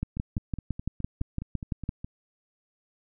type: two click trains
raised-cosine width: 5 ms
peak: -16 / -23 dBFS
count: 12 / 10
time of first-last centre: 0.03-1.891 / 0.17-2.045 s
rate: 5.91 / 4.8 Hz
effects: none